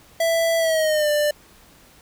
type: tone with pitch glide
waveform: square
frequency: 662 to 593.2 Hz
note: E5 to D5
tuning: +7 to +17 cents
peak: -18 dBFS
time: 0.2-1.31 s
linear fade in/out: 5 ms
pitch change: -190 cents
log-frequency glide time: 0.58-1.1 s
effects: pink hiss -51 dBFS RMS until 2.01 s